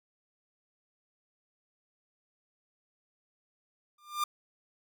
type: tone with exponential growth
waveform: 45% pulse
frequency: 1197 Hz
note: D6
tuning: 33 cents sharp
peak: -25 dBFS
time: 3.98-4.24 s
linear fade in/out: 5 ms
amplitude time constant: 55 ms
effects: none